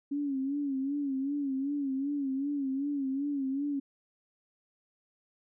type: tone with vibrato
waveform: sine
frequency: 277.2 Hz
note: C#4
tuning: in tune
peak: -29 dBFS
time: 0.11-3.8 s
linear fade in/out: 10 ms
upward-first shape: sine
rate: 2.6 Hz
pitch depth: 82 cents each way
effects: none